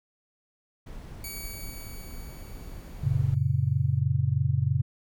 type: noise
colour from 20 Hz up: brown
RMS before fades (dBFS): -40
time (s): 0.86-3.35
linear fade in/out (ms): 10
type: tone with exponential decay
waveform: 5% pulse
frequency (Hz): 2265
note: C#7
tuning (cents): +37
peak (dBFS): -26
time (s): 1.24-4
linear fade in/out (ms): 2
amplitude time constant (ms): 600
type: chord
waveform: sine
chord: F# major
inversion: none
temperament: just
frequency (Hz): 92.5 / 115.62 / 138.75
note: F#2 / A#2 / C#3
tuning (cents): 0 / -14 / +2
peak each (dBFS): -28 / -27 / -25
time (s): 3.03-4.82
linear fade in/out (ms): 10
effects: none